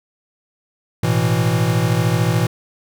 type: chord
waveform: square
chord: A suspended second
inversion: none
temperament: equal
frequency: 110 / 123.47 / 164.81 Hz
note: A2 / B2 / E3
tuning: 0 / 0 / 0 cents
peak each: -20 dBFS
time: 1.03-2.47 s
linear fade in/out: 5 ms
effects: none